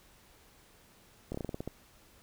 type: slowing click train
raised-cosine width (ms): 2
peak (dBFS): -23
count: 9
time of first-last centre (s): 1.32-1.676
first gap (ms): 25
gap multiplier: 1.16
effects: pink hiss -61 dBFS RMS until 2.22 s